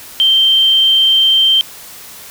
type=tone; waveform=sine; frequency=3136 Hz; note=G7; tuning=in tune; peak=-7 dBFS; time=0.2-1.61 s; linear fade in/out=0 ms; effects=white hiss -34 dBFS RMS until 2.3 s